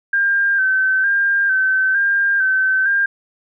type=tone with vibrato; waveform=sine; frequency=1568 Hz; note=G6; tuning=in tune; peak=-13 dBFS; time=0.13-3.06 s; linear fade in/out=5 ms; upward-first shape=square; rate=1.1 Hz; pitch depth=36 cents each way; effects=none